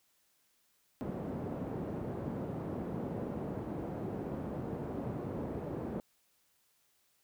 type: band-pass noise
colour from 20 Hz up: pink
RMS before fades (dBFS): -39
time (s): 1.01-6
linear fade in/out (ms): 0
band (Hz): 130 to 520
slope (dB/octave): 12
effects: white hiss -73 dBFS RMS until 7.23 s